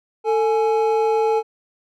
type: tone pair together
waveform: triangle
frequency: 446 / 840 Hz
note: A4 / G#5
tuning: +23 / +19 cents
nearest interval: major seventh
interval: 1096 cents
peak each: -15 / -19 dBFS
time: 0.24-1.43 s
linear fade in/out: 50 ms
effects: none